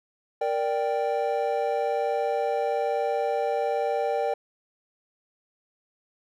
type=chord; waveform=triangle; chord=G minor; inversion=first; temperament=equal; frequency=466.2 / 587.3 / 784 Hz; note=Bb4 / D5 / G5; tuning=0 / 0 / 0 cents; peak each=-26 dBFS; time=0.41-4.34 s; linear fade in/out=5 ms; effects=none